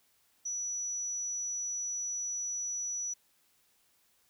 sine tone, 5900 Hz, F#8, 6 cents flat, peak -33 dBFS, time 0.45-3.14 s, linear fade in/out 10 ms, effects white hiss -70 dBFS RMS until 4.29 s

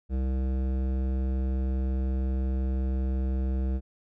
sine tone with hard clipping, 65.2 Hz, C2, 5 cents flat, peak -27 dBFS, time 0.09-3.81 s, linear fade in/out 50 ms, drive 14 dB, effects none

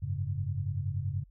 sine chord, F# suspended second, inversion none, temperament equal with one note detuned, 92.5 / 102.93 / 138.59 Hz, F#2 / G#2 / C#3, 0 / -15 / 0 cents, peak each -34 / -34 / -35 dBFS, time 0.02-1.24 s, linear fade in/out 10 ms, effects added 45 Hz sine -55 dBFS peak until 1.3 s

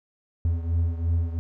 triangle beating tone pair, 82.9 / 85.8 Hz, E2 / F2, +10 / -30 cents, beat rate 2.9 Hz, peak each -21 / -26 dBFS, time 0.45-1.39 s, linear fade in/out 0 ms, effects none

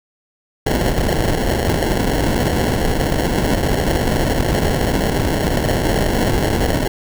pink noise with sample-and-hold, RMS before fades -17 dBFS, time 0.66-6.88 s, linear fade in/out 5 ms, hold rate 1225 Hz, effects none

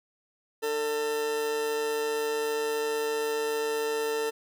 40% pulse tone with amplitude modulation, 448.1 Hz, A4, 32 cents sharp, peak -24 dBFS, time 0.62-4.31 s, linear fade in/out 20 ms, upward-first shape sine, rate 147 Hz, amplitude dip 45%, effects none

